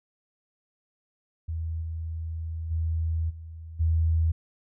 sine tone with level steps, 81.3 Hz, E2, 23 cents flat, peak -28 / -30 / -24 / -38 / -20 dBFS, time 1.48-4.32 s, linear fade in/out 10 ms, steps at 1.81 / 2.7 / 3.29 / 3.79 s, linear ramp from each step 20 ms, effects none

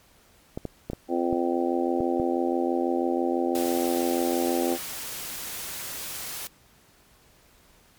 clicks, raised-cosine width 2 ms, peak -17 dBFS, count 7, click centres 0.575 / 0.653 / 0.9 / 0.933 / 1.328 / 2.005 / 2.199 s
harmonic tone, 86.1 Hz, F2, 24 cents flat, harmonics 3 / 4 / 5 / 6 / 7 / 8 / 9, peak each -28 / -26 / -35 / -31 / -34 / -41 / -31 dBFS, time 1.08-4.78 s, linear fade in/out 50 ms
white noise, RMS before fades -35 dBFS, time 3.55-6.47 s, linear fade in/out 0 ms
effects pink hiss -58 dBFS RMS until 7.98 s + MP3 96 kbps

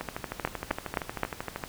two click trains, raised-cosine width 0.5 ms, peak -17 / -10 dBFS, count 22 / 4, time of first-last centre 0.01-1.638 / 0.45-1.233 s, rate 12.9 / 3.83 Hz, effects pink hiss -46 dBFS RMS until 1.68 s

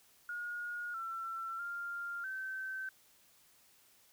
sine tone with pitch steps, 1435 / 1346 / 1397 / 1542 Hz, F6 / E6 / F6 / G6, +47 / +36 / 0 / -29 cents, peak -38 dBFS, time 0.29-2.89 s, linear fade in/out 2 ms, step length 650 ms, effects white hiss -66 dBFS RMS until 4.12 s

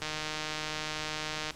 click train, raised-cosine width 0.2 ms, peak -17 dBFS, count 230, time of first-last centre 0.02-1.507 s, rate 154 Hz, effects pink hiss -50 dBFS RMS until 1.55 s + low-pass 10000 Hz 12 dB/octave

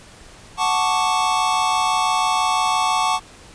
square chord, D major seventh, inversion first, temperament equal, 740 / 880 / 1108.7 / 1174.7 Hz, F#5 / A5 / C#6 / D6, 0 / 0 / 0 / 0 cents, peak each -24 / -22 / -22 / -27 dBFS, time 0.57-3.2 s, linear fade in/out 50 ms, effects pink hiss -44 dBFS RMS until 3.54 s + resampled to 22050 Hz

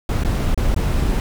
brown noise with dropouts, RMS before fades -18 dBFS, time 0.09-1.2 s, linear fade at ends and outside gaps 1 ms, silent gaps 0.236-0.248 / 0.545-0.576 / 0.745-0.763 s, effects none

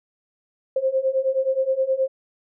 sine beating tone pair, 523.3 / 532.8 Hz, C5 / C5, 0 / +31 cents, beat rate 9.5 Hz, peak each -23 / -21 dBFS, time 0.76-2.08 s, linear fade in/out 5 ms, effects none

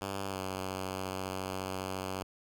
5% pulse tone with pitch glide, 97.9 to 94.51 Hz, G2 to F#2, -2 to +37 cents, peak -24 dBFS, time 0.01-2.23 s, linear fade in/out 5 ms, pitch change -61 cents, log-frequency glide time 0.26-0.4 s, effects none

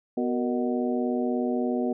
harmonic tone with a mistuned harmonic, 123.47 Hz, B2, in tune, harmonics 2 / 3 / 4 / 5 / 6, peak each -26 / -30 / -32 / -34 / -36 dBFS, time 0.17-1.93 s, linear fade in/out 5 ms, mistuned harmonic 4, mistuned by -96 cents, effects none

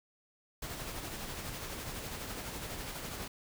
pink noise with tremolo, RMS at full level -40 dBFS, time 0.62-3.28 s, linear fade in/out 5 ms, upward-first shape sine, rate 12 Hz, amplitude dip 35%, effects none

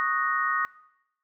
sine chord, D# minor seventh, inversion third, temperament equal, 1108.7 / 1244.5 / 1480 / 1864.7 Hz, C#6 / D#6 / F#6 / A#6, 0 / 0 / 0 / 0 cents, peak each -30 / -27 / -33 / -28 dBFS, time 0-0.65 s, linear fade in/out 0 ms, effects noise-tail reverb RT60 0.9 s tail -21 dB re dry

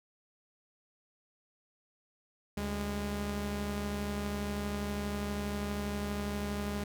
sawtooth tone pair together, 72.37 / 204.7 Hz, D2 / G#3, -25 / -25 cents, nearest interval octave + tritone, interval 1800 cents, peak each -34 / -31 dBFS, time 2.57-6.84 s, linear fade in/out 5 ms, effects none

